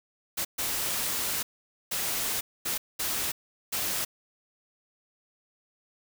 white noise bursts at uneven times, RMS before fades -30 dBFS, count 6, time 0.37-0.45 / 0.58-1.43 / 1.91-2.41 / 2.65-2.78 / 2.99-3.32 / 3.72-4.05 s, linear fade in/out 10 ms, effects none

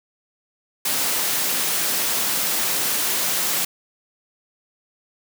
white high-pass noise, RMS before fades -22 dBFS, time 0.85-3.65 s, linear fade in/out 5 ms, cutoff 140 Hz, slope 24 dB/octave, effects none

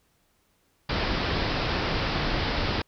pink low-pass noise, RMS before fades -27 dBFS, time 0.89-2.82 s, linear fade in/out 5 ms, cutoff 5200 Hz, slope 96 dB/octave, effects pink hiss -68 dBFS RMS until 2.87 s

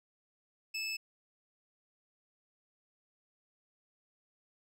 25% pulse tone, 2616 Hz, E7, 14 cents flat, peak -31 dBFS, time 0.74-0.97 s, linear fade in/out 10 ms, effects low-pass 12000 Hz 12 dB/octave

